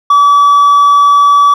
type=tone with hard clipping; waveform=sine; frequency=1147 Hz; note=D6; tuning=41 cents flat; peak=-4 dBFS; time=0.1-1.54 s; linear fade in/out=5 ms; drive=2 dB; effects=none